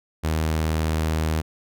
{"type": "tone", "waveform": "sawtooth", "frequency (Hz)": 79, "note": "D#2", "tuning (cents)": 27, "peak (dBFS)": -17, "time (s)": [0.23, 1.42], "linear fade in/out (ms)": 20, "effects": []}